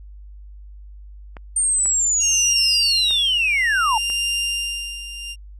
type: clicks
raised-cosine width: 0.5 ms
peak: -22 dBFS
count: 4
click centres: 1.368 / 1.859 / 3.108 / 4.1 s
type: linear sweep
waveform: sine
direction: down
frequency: 8840 to 830.6 Hz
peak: -16 dBFS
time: 1.56-3.98 s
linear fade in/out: 5 ms
type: tone with tremolo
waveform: sawtooth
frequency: 2794 Hz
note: F7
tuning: in tune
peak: -16 dBFS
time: 2.19-5.36 s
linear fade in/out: 50 ms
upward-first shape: sine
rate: 0.6 Hz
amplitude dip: 75%
effects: added 50 Hz sine -37 dBFS peak until 5.59 s + resampled to 24000 Hz